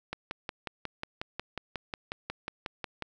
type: click train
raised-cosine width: 0.3 ms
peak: -18 dBFS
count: 17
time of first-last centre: 0.13-3.023 s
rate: 5.53 Hz
effects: none